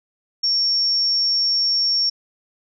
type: tone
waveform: sine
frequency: 5490 Hz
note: F8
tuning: 31 cents flat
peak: -16 dBFS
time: 0.43-2.1 s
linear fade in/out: 10 ms
effects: none